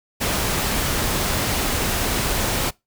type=noise; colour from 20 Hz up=pink; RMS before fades=-22 dBFS; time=0.2-2.71 s; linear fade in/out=20 ms; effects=noise-tail reverb RT60 0.2 s tail -23 dB re dry